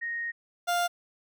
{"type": "tone pair in turn", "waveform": ["sine", "30% pulse"], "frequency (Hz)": [1864.7, 700.3], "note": ["A#6", "F5"], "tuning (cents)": [0, 5], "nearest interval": "octave + perfect fourth", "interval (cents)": 1695, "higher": "first", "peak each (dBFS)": [-30, -22], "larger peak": "second", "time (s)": [[0.01, 0.32], [0.67, 0.88]], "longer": "first", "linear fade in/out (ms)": 20, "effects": []}